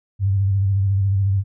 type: tone with vibrato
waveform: sine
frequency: 98 Hz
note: G2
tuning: in tune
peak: -15 dBFS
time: 0.19-1.44 s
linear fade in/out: 50 ms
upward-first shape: square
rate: 14 Hz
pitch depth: 38 cents each way
effects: none